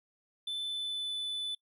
triangle tone with pitch glide, 3520 to 3494 Hz, A7 to A7, 0 to -13 cents, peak -32 dBFS, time 0.47-1.55 s, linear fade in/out 5 ms, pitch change -13 cents, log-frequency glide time 0.61-1.16 s, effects noise-tail reverb RT60 0.1 s tail -22 dB re dry

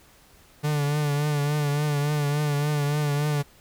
45% pulse tone with vibrato, 146.83 Hz, D3, in tune, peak -22 dBFS, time 0.63-3.43 s, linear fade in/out 20 ms, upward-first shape triangle, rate 3.5 Hz, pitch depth 52 cents each way, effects pink hiss -55 dBFS RMS until 3.6 s

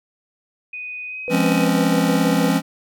sine tone with pitch glide, 2489 to 2524 Hz, D#7 to D#7, 0 to +24 cents, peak -28 dBFS, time 0.73-1.65 s, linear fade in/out 5 ms, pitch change +24 cents, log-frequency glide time 1.07-1.19 s
sine tone with tremolo, 493.9 Hz, B4, in tune, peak -22 dBFS, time 1.28-2.49 s, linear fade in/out 0 ms, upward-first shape square, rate 6.2 Hz, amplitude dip 55%
square chord, Db major seventh, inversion first, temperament just, 173.24 / 207.9 / 259.9 / 277.2 Hz, F3 / Ab3 / C4 / Db4, -14 / +2 / -11 / 0 cents, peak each -21 / -23 / -23 / -22 dBFS, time 1.29-2.62 s, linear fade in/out 50 ms
effects none

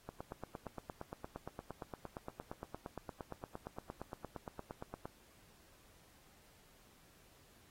click train, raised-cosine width 1 ms, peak -29 dBFS, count 44, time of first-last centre 0.09-5.055 s, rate 8.66 Hz, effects pink hiss -66 dBFS RMS until 7.7 s + AAC 48 kbps

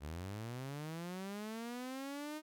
sawtooth linear sweep, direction up, 69 to 311.1 Hz, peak -38 dBFS, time 0-2.42 s, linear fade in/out 50 ms, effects none

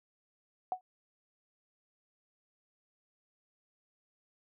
sine tone with exponential decay, 740 Hz, F#5, in tune, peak -26 dBFS, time 0.72-0.81 s, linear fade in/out 1 ms, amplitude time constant 18 ms, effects none

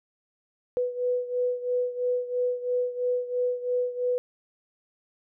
sine beating tone pair, 493.9 / 496.9 Hz, B4 / B4, 0 / +11 cents, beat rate 3 Hz, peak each -26 / -30 dBFS, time 0.77-4.18 s, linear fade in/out 0 ms, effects none

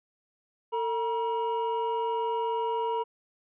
triangle tone pair together, 450.6 / 954 Hz, A4 / A#5, +41 / +40 cents, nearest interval octave + minor second, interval 1299 cents, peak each -28 / -27 dBFS, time 0.72-3.04 s, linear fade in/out 20 ms, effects resampled to 8000 Hz

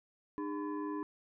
sine tone with frequency modulation, 302.5 Hz, D#4, 49 cents flat, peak -35 dBFS, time 0.38-1.03 s, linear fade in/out 0 ms, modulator 709 Hz, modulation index 0.9, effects none

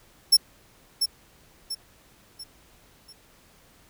sawtooth tone with echo, 5400 Hz, E8, 41 cents sharp, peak -10 dBFS, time 0.32-0.37 s, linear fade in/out 10 ms, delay 690 ms, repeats 4, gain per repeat -8 dB, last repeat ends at 3.13 s, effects pink hiss -57 dBFS RMS until 3.89 s

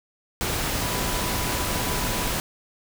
sine tone in noise, 987.8 Hz, B5, in tune, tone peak -35 dBFS, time 0.81-2.31 s, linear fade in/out 0 ms, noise pink, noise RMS -26 dBFS, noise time 0.41-2.4 s, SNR -12 dB, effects none

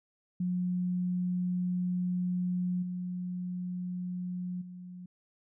sine tone with level steps, 180 Hz, F#3, 47 cents flat, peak -28 / -33 / -42 dBFS, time 0.4-5.06 s, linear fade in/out 5 ms, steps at 2.82 / 4.61 s, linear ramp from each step 10 ms, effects none

